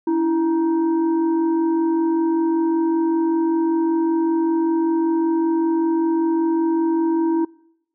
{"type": "tone with frequency modulation", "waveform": "sine", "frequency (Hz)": 329.6, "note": "E4", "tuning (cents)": 0, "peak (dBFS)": -16, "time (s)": [0.07, 7.45], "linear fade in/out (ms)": 5, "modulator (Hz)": 614, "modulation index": 0.5, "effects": ["noise-tail reverb RT60 0.8 s tail -25 dB re dry"]}